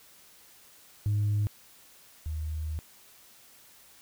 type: tone pair in turn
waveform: sine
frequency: 103.83 / 77.78 Hz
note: G#2 / D#2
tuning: 0 / 0 cents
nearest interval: perfect fourth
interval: 500 cents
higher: first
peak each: -22 / -30 dBFS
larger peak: first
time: 1.06-1.47 / 2.26-2.79 s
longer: second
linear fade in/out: 0 ms
effects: tanh soft clip ceiling -22 dBFS + white hiss -56 dBFS RMS until 4.01 s